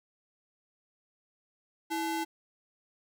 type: ring-modulated tone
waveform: square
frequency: 592 Hz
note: D5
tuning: 14 cents sharp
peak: -28 dBFS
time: 1.9-2.25 s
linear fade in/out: 20 ms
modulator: 265 Hz
effects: none